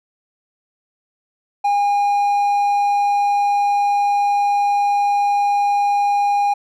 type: tone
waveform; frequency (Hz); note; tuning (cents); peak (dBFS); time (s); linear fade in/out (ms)
triangle; 813; G#5; -37; -12; 1.64-6.54; 10
effects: none